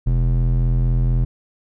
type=tone with band-pass filter; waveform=square; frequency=42.12 Hz; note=E1; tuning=38 cents sharp; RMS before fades=-17 dBFS; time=0.06-1.25 s; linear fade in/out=10 ms; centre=91 Hz; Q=3.2; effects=none